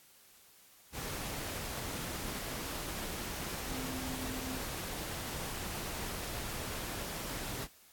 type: tone in noise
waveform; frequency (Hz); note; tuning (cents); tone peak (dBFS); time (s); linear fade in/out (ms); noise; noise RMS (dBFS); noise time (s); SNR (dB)
sine; 258.9; C4; -18; -41; 3.69-4.62; 50; pink; -40; 0.92-7.68; -4
effects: white hiss -61 dBFS RMS until 7.92 s + AAC 64 kbps